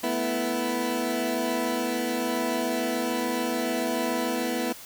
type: chord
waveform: 20% pulse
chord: A suspended second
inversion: none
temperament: equal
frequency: 220 / 246.9 / 329.6 Hz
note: A3 / B3 / E4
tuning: 0 / 0 / 0 cents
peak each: -29 / -23 / -25 dBFS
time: 0.03-4.73 s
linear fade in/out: 10 ms
effects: white hiss -44 dBFS RMS until 4.85 s